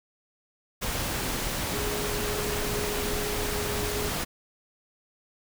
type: tone in noise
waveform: sine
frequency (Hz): 416.1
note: G#4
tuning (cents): +3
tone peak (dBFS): -33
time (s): 1.73-4.1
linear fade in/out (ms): 20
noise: pink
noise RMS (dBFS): -30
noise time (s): 0.81-4.25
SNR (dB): -6
effects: none